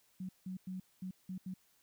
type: tone bursts at uneven times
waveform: sine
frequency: 186 Hz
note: F#3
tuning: 9 cents sharp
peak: -39 dBFS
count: 6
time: 0.2-0.29 / 0.46-0.57 / 0.67-0.8 / 1.02-1.11 / 1.29-1.38 / 1.46-1.54 s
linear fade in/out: 5 ms
effects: white hiss -71 dBFS RMS until 1.82 s